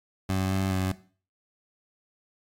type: tone with pitch steps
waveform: 20% pulse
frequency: 94.8 / 95.8 / 93.9 Hz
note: F#2 / G2 / F#2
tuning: +43 / -39 / +26 cents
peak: -20 dBFS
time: 0.29-0.92 s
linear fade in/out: 5 ms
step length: 210 ms
effects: noise-tail reverb RT60 0.4 s tail -17 dB re dry + AAC 64 kbps